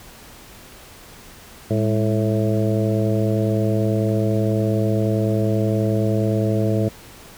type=harmonic tone with a mistuned harmonic; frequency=109.5 Hz; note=A2; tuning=8 cents flat; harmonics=1 / 2 / 3 / 4 / 5 / 6; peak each=-20 / -23 / -25 / -26 / -27 / -28 dBFS; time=1.7-6.89 s; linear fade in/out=10 ms; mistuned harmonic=2; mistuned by=-91 cents; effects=pink hiss -43 dBFS RMS until 7.37 s